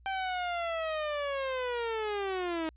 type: linear sweep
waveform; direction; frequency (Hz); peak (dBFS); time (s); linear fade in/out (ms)
sawtooth; down; 781 to 313.9; -27; 0.06-2.69; 0
effects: added 60 Hz sine -55 dBFS peak until 2.76 s + resampled to 8000 Hz